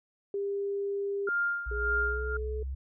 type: tone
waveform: sine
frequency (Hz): 400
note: G4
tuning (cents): +35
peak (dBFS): -29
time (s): 0.34-1.29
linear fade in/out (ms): 2
type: tone with tremolo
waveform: sine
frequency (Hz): 1402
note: F6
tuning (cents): +6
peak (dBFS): -25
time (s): 1.27-2.37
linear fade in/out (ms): 5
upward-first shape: sine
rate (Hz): 1.8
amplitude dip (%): 75
type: exponential sweep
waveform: sine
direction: up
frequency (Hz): 56.7 to 67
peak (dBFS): -32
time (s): 1.66-2.75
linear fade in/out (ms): 10
type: tone with pitch glide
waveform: sine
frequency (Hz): 417 to 429.2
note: G#4 to A4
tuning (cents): +7 to -43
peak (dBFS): -35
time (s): 1.71-2.63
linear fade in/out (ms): 5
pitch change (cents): +50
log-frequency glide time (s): 2.08-2.21
effects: none